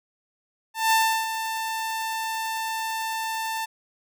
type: tone with ADSR envelope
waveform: sawtooth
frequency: 891 Hz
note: A5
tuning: 22 cents sharp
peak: -13 dBFS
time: 0.74-3.66 s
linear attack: 180 ms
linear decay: 340 ms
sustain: -10 dB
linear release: 17 ms
effects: none